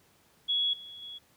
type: tone with level steps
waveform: sine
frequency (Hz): 3356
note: G#7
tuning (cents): +17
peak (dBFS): -25 / -43 / -40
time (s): 0.48-1.19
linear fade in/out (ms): 20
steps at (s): 0.73 / 1.02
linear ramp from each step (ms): 5
effects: pink hiss -64 dBFS RMS until 1.36 s + high-pass 80 Hz 12 dB/octave